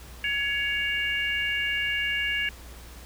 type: harmonic tone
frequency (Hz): 560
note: C#5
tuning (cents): +18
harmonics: 3 / 4 / 5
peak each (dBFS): -29 / -29 / -29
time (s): 0.24-2.49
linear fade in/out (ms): 2
effects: added 60 Hz sine -44 dBFS peak until 3.05 s + pink hiss -48 dBFS RMS until 3.05 s